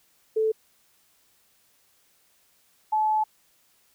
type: tone pair in turn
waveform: sine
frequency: 438.9 / 862.2 Hz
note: A4 / A5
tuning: -4 / -35 cents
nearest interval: octave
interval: 1169 cents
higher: second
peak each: -20 dBFS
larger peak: neither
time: 0.36-0.52 / 2.92-3.24 s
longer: second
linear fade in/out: 10 ms
effects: white hiss -64 dBFS RMS until 3.94 s